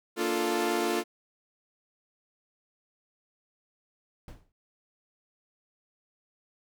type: chord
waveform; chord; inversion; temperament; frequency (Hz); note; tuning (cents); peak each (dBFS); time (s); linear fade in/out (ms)
sawtooth; Bb major seventh; none; equal; 233.1 / 293.7 / 349.2 / 440; Bb3 / D4 / F4 / A4; 0 / 0 / 0 / 0; -31 / -31 / -25 / -28; 0.16-1.04; 50
type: noise with exponential decay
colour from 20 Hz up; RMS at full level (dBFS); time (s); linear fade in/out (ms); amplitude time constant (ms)
brown; -38; 4.28-4.52; 2; 51
effects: none